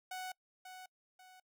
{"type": "tone with echo", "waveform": "sawtooth", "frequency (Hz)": 742, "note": "F#5", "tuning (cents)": 5, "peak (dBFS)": -37, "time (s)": [0.11, 0.32], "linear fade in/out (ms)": 5, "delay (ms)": 540, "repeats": 2, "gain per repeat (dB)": -8, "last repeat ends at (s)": 1.4, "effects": ["noise-tail reverb RT60 0.1 s tail -25 dB re dry"]}